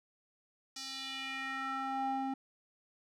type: tone with band-pass filter sweep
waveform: square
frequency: 267.5 Hz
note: C4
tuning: 38 cents sharp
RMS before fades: -38 dBFS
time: 0.76-2.34 s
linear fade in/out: 5 ms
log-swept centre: 5400 to 540 Hz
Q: 2.5
effects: none